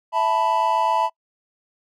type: chord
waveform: triangle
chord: E suspended fourth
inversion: none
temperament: equal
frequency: 659.3 / 880 / 987.8 Hz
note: E5 / A5 / B5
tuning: 0 / 0 / 0 cents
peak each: -23 / -19 / -19 dBFS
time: 0.12-1.1 s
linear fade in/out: 50 ms
effects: noise-tail reverb RT60 0.1 s tail -26 dB re dry